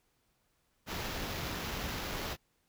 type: noise with sample-and-hold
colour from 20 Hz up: pink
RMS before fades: -38 dBFS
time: 0.86-2.37 s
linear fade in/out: 50 ms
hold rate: 8820 Hz
effects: pink hiss -75 dBFS RMS until 2.68 s